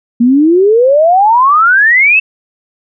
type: exponential sweep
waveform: sine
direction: up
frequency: 229.9 to 2689 Hz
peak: -4 dBFS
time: 0.2-2.2 s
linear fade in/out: 10 ms
effects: none